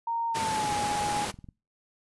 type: tone with pitch glide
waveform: sine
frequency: 926 to 829.8 Hz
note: A#5 to G#5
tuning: -12 to -2 cents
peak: -27 dBFS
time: 0.07-1.25 s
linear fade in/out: 5 ms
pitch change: -190 cents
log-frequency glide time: 0.28-0.73 s
type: high-pass noise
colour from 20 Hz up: pink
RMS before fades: -33 dBFS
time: 0.34-1.32 s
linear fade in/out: 20 ms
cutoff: 120 Hz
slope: 12 dB/octave
type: clicks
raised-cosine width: 5 ms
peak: -33 dBFS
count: 12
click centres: 0.725 / 0.914 / 0.954 / 1.012 / 1.064 / 1.127 / 1.167 / 1.288 / 1.342 / 1.389 / 1.443 / 1.488 s
effects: noise-tail reverb RT60 0.3 s tail -23 dB re dry + resampled to 24000 Hz